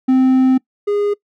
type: tone pair in turn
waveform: triangle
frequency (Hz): 260 / 410.4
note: C4 / G#4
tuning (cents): -11 / -21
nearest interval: minor sixth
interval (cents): 790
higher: second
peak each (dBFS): -7 / -12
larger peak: first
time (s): 0.08-0.58 / 0.87-1.14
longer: first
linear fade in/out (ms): 10
effects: noise-tail reverb RT60 0.1 s tail -23 dB re dry